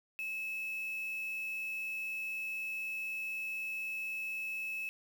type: tone with quantisation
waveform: sine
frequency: 2604 Hz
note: E7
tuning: 22 cents flat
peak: -36 dBFS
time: 0.19-4.89 s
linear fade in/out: 0 ms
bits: 8
effects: none